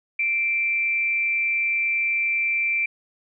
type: tone with amplitude modulation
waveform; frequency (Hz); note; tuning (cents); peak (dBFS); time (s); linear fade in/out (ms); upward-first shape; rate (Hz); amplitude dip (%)
sine; 2349; D7; 0; -18; 0.19-2.86; 5; sine; 230; 40
effects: none